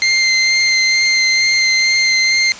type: tone with vibrato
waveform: 25% pulse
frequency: 2090 Hz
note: C7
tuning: 2 cents flat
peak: -7 dBFS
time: 0.02-2.52 s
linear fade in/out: 0 ms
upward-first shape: sine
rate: 2.2 Hz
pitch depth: 12 cents each way
effects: white hiss -32 dBFS RMS until 2.59 s + resampled to 16000 Hz